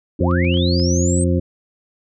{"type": "linear sweep", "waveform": "sine", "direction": "up", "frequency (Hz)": [238.3, 8420], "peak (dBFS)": -23, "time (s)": [0.19, 1.24], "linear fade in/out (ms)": 2}
{"type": "harmonic tone", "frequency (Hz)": 88, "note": "F2", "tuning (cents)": 14, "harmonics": [1, 2, 3, 4, 6], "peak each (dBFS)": [-17, -20, -22, -23, -25], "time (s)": [0.2, 1.4], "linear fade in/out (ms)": 10}
{"type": "clicks", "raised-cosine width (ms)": 0.3, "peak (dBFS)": -26, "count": 5, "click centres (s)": [0.312, 0.449, 0.542, 0.573, 0.798]}
{"effects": []}